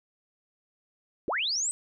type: linear sweep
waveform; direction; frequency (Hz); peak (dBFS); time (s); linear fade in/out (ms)
sine; up; 248.1 to 8270; -26; 1.28-1.71; 0
effects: none